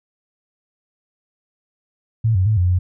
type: tone with pitch steps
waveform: sine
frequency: 112.4 / 93.2 / 108.3 / 89.5 / 90.3 Hz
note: A2 / F#2 / A2 / F2 / F#2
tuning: +37 / +13 / -27 / +43 / -42 cents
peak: -13 dBFS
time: 2.24-2.79 s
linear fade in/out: 10 ms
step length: 110 ms
effects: none